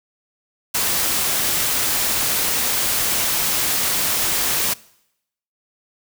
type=noise; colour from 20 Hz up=white; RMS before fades=-20 dBFS; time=0.74-4.74 s; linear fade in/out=10 ms; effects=noise-tail reverb RT60 0.8 s tail -22 dB re dry